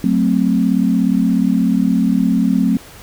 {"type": "chord", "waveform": "sine", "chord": "F# diminished", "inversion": "none", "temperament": "equal with one note detuned", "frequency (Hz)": [185, 221.9, 261.6], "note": ["F#3", "A3", "C4"], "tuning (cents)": [0, 15, 0], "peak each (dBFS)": -16, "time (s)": [0.04, 2.77], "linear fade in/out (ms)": 2, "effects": ["pink hiss -39 dBFS RMS until 3.02 s"]}